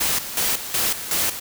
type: noise with tremolo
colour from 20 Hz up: white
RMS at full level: -21 dBFS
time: 0-1.4 s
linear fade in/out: 10 ms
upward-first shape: square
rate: 2.7 Hz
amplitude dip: 70%
effects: none